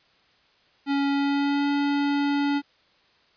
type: tone with pitch glide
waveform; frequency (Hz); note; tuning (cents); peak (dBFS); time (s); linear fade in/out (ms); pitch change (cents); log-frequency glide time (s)
square; 279.9 to 285; C#4 to C#4; +17 to +48; -22; 0.86-2.62; 50; +31; 1.09-1.68
effects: white hiss -61 dBFS RMS until 3.36 s + resampled to 11025 Hz